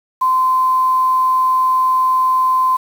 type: tone with quantisation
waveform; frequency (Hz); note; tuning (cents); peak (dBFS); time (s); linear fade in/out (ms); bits
sine; 1032; C6; -24; -11; 0.21-2.77; 10; 6
effects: none